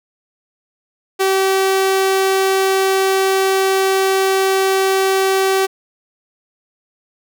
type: tone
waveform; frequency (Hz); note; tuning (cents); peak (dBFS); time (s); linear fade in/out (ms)
sawtooth; 384.2; G4; -35; -9; 1.19-5.67; 20
effects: none